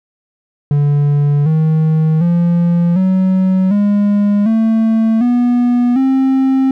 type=tone with pitch steps; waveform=triangle; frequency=144.7 / 157.8 / 172.08 / 187.65 / 204.6 / 223.2 / 243.4 / 265.4 Hz; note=D3 / D#3 / F3 / F#3 / G#3 / A3 / B3 / C4; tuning=-25 / +25 / -25 / +25 / -26 / +25 / -25 / +25 cents; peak=-7 dBFS; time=0.71-6.71 s; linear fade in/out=2 ms; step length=750 ms; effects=none